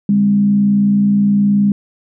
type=tone with frequency modulation; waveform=sine; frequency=202.8 Hz; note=G#3; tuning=41 cents flat; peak=-9 dBFS; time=0.09-1.72 s; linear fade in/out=2 ms; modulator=59 Hz; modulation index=0.34; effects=none